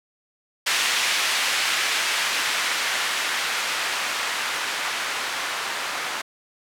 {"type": "noise with low-pass filter sweep", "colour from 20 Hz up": "violet", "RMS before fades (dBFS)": -25, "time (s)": [0.66, 6.22], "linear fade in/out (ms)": 10, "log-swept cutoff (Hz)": [2300, 1300], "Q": 0.84, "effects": []}